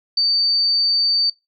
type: tone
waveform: sine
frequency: 4592 Hz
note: D8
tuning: 40 cents flat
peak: -14 dBFS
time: 0.17-1.3 s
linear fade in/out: 5 ms
effects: noise-tail reverb RT60 0.2 s tail -21 dB re dry